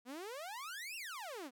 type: exponential two-way sweep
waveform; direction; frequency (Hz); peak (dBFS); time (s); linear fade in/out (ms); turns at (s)
sawtooth; up then down; 233.1 to 2829 to 233.1; -40; 0.05-1.51; 50; 0.96
effects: none